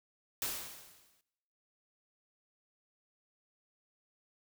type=noise with exponential decay; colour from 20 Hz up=white; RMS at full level=-34 dBFS; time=0.42-1.21 s; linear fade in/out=1 ms; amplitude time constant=170 ms; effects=noise-tail reverb RT60 1.0 s tail -21 dB re dry